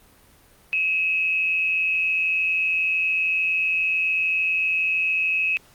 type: tone with amplitude modulation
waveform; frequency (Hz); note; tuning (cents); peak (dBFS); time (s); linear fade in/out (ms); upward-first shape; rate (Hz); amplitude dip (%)
sine; 2569; E7; -45; -17; 0.73-5.57; 0; sine; 173; 50
effects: pink hiss -54 dBFS RMS until 5.74 s + Opus 32 kbps